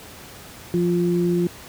sine tone pair together, 174.49 / 349.2 Hz, F3 / F4, -1 / 0 cents, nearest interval octave, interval 1201 cents, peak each -20 dBFS, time 0.74-1.47 s, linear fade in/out 0 ms, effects pink hiss -41 dBFS RMS until 1.68 s + high-pass 60 Hz 12 dB/octave

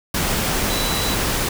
sine tone in noise, 3951 Hz, B7, in tune, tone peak -27 dBFS, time 0.7-1.15 s, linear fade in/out 5 ms, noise pink, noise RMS -21 dBFS, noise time 0.14-1.49 s, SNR -9 dB, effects none

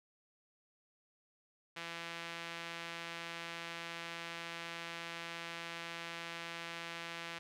sawtooth tone with band-pass filter, 168.3 Hz, E3, 36 cents sharp, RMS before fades -45 dBFS, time 1.76-7.39 s, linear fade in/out 10 ms, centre 2500 Hz, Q 1.1, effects none

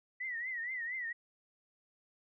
sine tone with vibrato, 1951 Hz, B6, 22 cents flat, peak -36 dBFS, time 0.2-1.13 s, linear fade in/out 10 ms, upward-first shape triangle, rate 4.3 Hz, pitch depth 140 cents each way, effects none

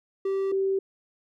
triangle / sine tone pair in turn, 388.5 / 387.1 Hz, G4 / G4, -16 / -22 cents, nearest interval unison, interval 6 cents, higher first, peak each -22 dBFS, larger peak neither, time 0.25-0.52 / 0.52-0.79 s, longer neither, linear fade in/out 5 ms, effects none

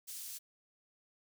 pink high-pass noise, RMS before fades -45 dBFS, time 0.07-0.39 s, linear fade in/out 20 ms, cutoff 6200 Hz, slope 12 dB/octave, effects none

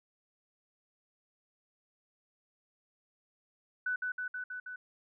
sine tone with echo, 1494 Hz, F#6, 16 cents sharp, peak -30 dBFS, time 3.86-3.96 s, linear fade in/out 5 ms, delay 160 ms, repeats 5, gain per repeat -2 dB, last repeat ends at 4.76 s, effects none

